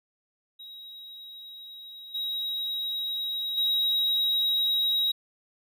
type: tone with level steps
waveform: triangle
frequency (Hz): 3822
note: A#7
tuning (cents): +43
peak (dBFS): -40 / -27 / -21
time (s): 0.59-5.12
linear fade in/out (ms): 10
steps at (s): 2.14 / 3.57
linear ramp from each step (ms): 10
effects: none